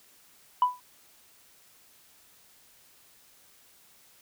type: tone with exponential decay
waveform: sine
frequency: 993 Hz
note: B5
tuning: 9 cents sharp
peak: -14 dBFS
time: 0.62-0.8 s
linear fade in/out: 2 ms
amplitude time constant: 37 ms
effects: tanh soft clip ceiling -15 dBFS + white hiss -59 dBFS RMS until 4.21 s

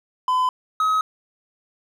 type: tone pair in turn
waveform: triangle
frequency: 1013 / 1272.7 Hz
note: B5 / D#6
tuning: +44 / +39 cents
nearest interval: major third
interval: 395 cents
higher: second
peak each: -15 dBFS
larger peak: neither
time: 0.28-0.49 / 0.8-1.01 s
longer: neither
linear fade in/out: 2 ms
effects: none

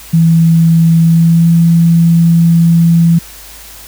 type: tone with pitch glide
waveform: sine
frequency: 164.7 to 167.48 Hz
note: E3 to E3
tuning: -1 to +28 cents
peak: -4 dBFS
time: 0.13-3.19 s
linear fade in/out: 10 ms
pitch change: +29 cents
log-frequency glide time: 1.02-1.49 s
effects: added 52 Hz sine -38 dBFS peak until 3.87 s + white hiss -33 dBFS RMS until 3.87 s

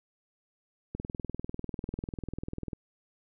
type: click train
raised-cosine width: 3 ms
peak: -22 dBFS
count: 37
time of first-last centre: 0.95-2.732 s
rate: 20.2 Hz
effects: none

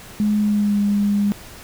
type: tone with pitch glide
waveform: sine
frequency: 209.9 to 203.8 Hz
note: G#3 to G#3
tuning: +19 to -32 cents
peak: -15 dBFS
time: 0.2-1.32 s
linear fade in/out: 0 ms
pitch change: -51 cents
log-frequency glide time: 0.4-0.81 s
effects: pink hiss -40 dBFS RMS until 1.63 s

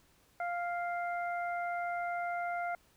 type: harmonic tone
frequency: 698.5 Hz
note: F5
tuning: in tune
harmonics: 1 / 2 / 3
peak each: -34 / -40 / -44 dBFS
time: 0.4-2.75 s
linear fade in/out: 2 ms
effects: pink hiss -67 dBFS RMS until 2.96 s

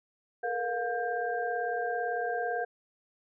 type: tone cluster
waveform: sine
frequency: 437.9 / 475.8 / 711 / 1588 Hz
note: A4 / A#4 / F5 / G6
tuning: -8 / +35 / +31 / +22 cents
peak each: -39 / -34 / -32 / -36 dBFS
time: 0.43-2.65 s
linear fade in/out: 10 ms
effects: none

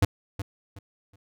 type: tone with echo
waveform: square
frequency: 98 Hz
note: G2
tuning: in tune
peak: -17 dBFS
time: 0.02-0.05 s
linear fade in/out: 5 ms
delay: 370 ms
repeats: 3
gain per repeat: -12 dB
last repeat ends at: 1.16 s
effects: none

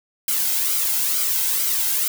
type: noise with flanger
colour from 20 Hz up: blue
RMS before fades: -21 dBFS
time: 0.28-2.08 s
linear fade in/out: 2 ms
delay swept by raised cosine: 1.1 to 1.74 ms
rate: 2.2 Hz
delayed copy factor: -0.65
effects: none

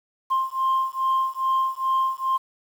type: beating tone pair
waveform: sine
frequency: 1054 / 1056.4 Hz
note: C6 / C6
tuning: +12 / +16 cents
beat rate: 2.4 Hz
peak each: -22 dBFS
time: 0.3-2.38 s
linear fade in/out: 20 ms
effects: tanh soft clip ceiling -16 dBFS + 8-bit

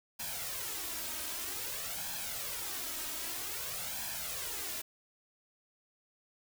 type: noise with flanger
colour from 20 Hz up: white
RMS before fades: -39 dBFS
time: 0.19-4.82 s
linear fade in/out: 10 ms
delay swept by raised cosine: 1.2 to 3.2 ms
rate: 0.52 Hz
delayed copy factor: +0.65
effects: none

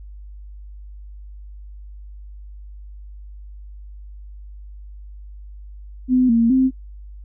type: tone with pitch steps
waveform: sine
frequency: 254 / 230.6 / 261.2 Hz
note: B3 / A#3 / C4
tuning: +49 / -19 / -3 cents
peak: -12 dBFS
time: 6.08-6.71 s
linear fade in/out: 50 ms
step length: 210 ms
effects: noise-tail reverb RT60 0.1 s tail -21 dB re dry + added 50 Hz sine -35 dBFS peak until 7.24 s

